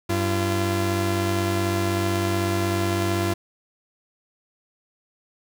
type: tone pair together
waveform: sawtooth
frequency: 96 / 341.2 Hz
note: G2 / F4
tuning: -36 / -40 cents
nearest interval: octave + minor seventh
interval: 2196 cents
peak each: -20 dBFS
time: 0.09-3.34 s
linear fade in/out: 10 ms
effects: none